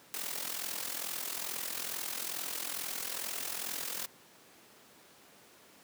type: noise with amplitude modulation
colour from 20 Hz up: white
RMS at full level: -35 dBFS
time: 0.14-4.06 s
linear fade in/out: 0 ms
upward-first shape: sine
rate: 42.3 Hz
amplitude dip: 70%
effects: pink hiss -58 dBFS RMS until 5.83 s + high-pass 200 Hz 12 dB/octave